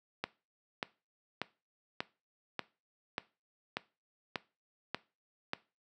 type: click train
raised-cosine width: 0.3 ms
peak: -17 dBFS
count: 10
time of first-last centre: 0.24-5.534 s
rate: 1.7 Hz
effects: noise-tail reverb RT60 0.3 s tail -19 dB re dry + high-pass 150 Hz 12 dB/octave